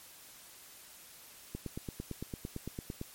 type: click train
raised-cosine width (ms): 3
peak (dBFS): -25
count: 14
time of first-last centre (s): 1.55-3.014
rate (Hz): 8.88
effects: white hiss -54 dBFS RMS until 3.14 s + MP3 64 kbps